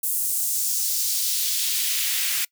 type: noise with high-pass filter sweep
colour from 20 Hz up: white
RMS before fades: -24 dBFS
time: 0.03-2.45 s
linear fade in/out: 5 ms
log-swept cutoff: 10000 to 2000 Hz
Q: 1.3
effects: noise-tail reverb RT60 0.1 s tail -24 dB re dry